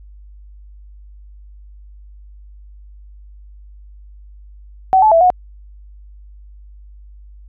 sine tone with pitch steps, 758 / 864 / 662 / 727 Hz, F#5 / A5 / E5 / F#5, +42 / -32 / +7 / -31 cents, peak -7 dBFS, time 4.93-5.302 s, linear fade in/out 0 ms, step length 93 ms, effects added 50 Hz sine -37 dBFS peak until 7.48 s

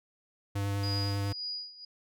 square tone with vibrato, 100 Hz, G2, 35 cents sharp, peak -30 dBFS, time 0.55-1.33 s, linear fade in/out 10 ms, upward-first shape sine, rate 10 Hz, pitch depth 10 cents each way
sine tone with tremolo, 4903 Hz, D#8, 26 cents flat, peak -33 dBFS, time 0.83-1.85 s, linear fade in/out 5 ms, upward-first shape sine, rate 1.9 Hz, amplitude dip 85%
effects none

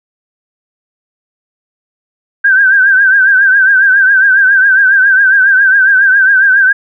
sine tone with vibrato, 1568 Hz, G6, in tune, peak -4 dBFS, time 2.44-6.73 s, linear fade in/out 10 ms, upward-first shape triangle, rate 7.3 Hz, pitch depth 89 cents each way, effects none

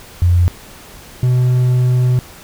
sine / triangle tone pair in turn, 87.8 / 125.44 Hz, F2 / B2, +10 / +27 cents, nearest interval tritone, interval 617 cents, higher second, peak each -8 dBFS, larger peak neither, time 0.22-0.48 / 1.23-2.19 s, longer second, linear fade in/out 0 ms, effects pink hiss -38 dBFS RMS until 2.43 s

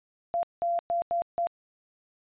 sine tone bursts at uneven times, 687 Hz, F5, 29 cents flat, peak -24 dBFS, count 5, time 0.34-0.43 / 0.62-0.79 / 0.9-1.02 / 1.11-1.22 / 1.38-1.47 s, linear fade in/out 0 ms, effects resampled to 8000 Hz

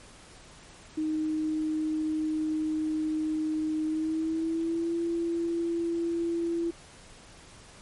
sine tone with pitch glide, 311.1 to 337.3 Hz, D#4 to E4, 0 to +40 cents, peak -26 dBFS, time 0.97-6.71 s, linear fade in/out 10 ms, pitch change +140 cents, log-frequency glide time 3.84-4.95 s, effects pink hiss -51 dBFS RMS until 7.81 s + MP3 48 kbps

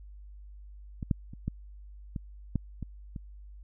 clicks, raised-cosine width 5 ms, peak -23 / -13 / -30 / -18 / -22 / -15 / -24 / -26 dBFS, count 8, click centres 1.028 / 1.112 / 1.335 / 1.48 / 2.162 / 2.557 / 2.827 / 3.162 s, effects added 50 Hz sine -45 dBFS peak until 3.63 s

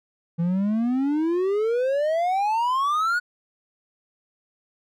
triangle exponential sweep, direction up, 164.81 to 1480 Hz, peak -18 dBFS, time 0.38-3.2 s, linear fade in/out 20 ms, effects none

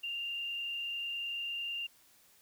sine tone with frequency modulation, 2794 Hz, F7, in tune, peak -35 dBFS, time 0.03-1.87 s, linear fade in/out 10 ms, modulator 30.8 Hz, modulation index 1.1, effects white hiss -64 dBFS RMS until 2.41 s

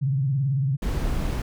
sine tone with vibrato, 135.9 Hz, C#3, 34 cents flat, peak -20 dBFS, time 0.01-0.77 s, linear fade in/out 20 ms, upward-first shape triangle, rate 18 Hz, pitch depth 150 cents each way
brown noise, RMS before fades -25 dBFS, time 0.82-1.42 s, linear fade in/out 5 ms
effects none

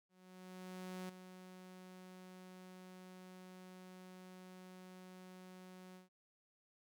sawtooth tone with ADSR envelope, 184.3 Hz, F#3, 7 cents flat, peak -40 dBFS, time 0.09-6.09 s, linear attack 1000 ms, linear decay 8 ms, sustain -10 dB, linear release 140 ms, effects none

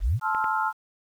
sine exponential sweep, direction up, 38.89 to 146.83 Hz, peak -20 dBFS, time 0-0.2 s, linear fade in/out 50 ms
sine chord, F major seventh, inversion first, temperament just, 873.1 / 1047.7 / 1309.6 / 1396.9 Hz, A5 / C6 / E6 / F6, -14 / +2 / -12 / 0 cents, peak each -26 / -31 / -30 / -28 dBFS, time 0.21-0.73 s, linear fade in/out 50 ms
clicks, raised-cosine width 0.5 ms, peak -21 dBFS, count 2, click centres 0.348 / 0.443 s
effects 9-bit

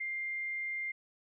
sine tone, 2100 Hz, C7, 6 cents sharp, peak -34 dBFS, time 0-0.92 s, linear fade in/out 10 ms, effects none

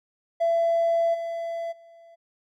triangle tone with level steps, 671 Hz, E5, 31 cents sharp, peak -16 / -26 / -46 dBFS, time 0.4-2.16 s, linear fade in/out 20 ms, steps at 1.13 / 1.71 s, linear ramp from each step 20 ms, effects tanh soft clip ceiling -16 dBFS

